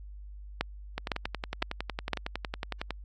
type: two click trains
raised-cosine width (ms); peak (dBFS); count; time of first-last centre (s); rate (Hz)
0.3; -16 / -11; 22 / 4; 0.98-2.907 / 0.61-2.133; 10.9 / 1.97
effects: added 50 Hz sine -42 dBFS peak until 3.04 s + AAC 32 kbps